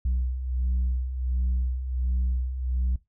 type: beating tone pair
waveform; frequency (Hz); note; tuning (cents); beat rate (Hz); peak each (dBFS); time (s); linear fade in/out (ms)
sine; 61.7 / 63.1; B1 / B1; -1 / +38; 1.4; -29 / -23; 0.05-2.96; 5
effects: noise-tail reverb RT60 0.2 s tail -21 dB re dry + tanh soft clip ceiling -20 dBFS